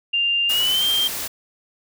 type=tone with pitch glide; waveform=sine; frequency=2794 to 3173 Hz; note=F7 to G7; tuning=0 to +20 cents; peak=-17 dBFS; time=0.13-1.08 s; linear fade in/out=10 ms; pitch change=+220 cents; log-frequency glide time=0.47-0.85 s
type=noise; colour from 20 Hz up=white; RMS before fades=-28 dBFS; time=0.49-1.28 s; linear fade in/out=10 ms
effects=none